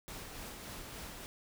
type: noise with tremolo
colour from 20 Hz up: pink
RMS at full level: -45 dBFS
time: 0.08-1.26 s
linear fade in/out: 0 ms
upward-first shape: sine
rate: 3.5 Hz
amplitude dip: 30%
effects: none